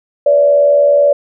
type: tone with frequency modulation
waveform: sine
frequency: 576 Hz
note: D5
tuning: 34 cents flat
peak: -6 dBFS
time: 0.26-1.13 s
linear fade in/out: 5 ms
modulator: 78.2 Hz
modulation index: 0.46
effects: none